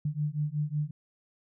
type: beating tone pair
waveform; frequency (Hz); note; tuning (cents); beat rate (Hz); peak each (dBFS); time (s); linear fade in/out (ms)
sine; 146.83 / 152.23; D3 / D#3; 0 / -38; 5.4; -31; 0.05-0.91; 5
effects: none